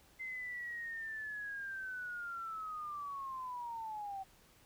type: linear sweep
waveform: sine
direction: down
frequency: 2074 to 761 Hz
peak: -40 dBFS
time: 0.19-4.24 s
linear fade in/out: 20 ms
effects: pink hiss -65 dBFS RMS until 4.65 s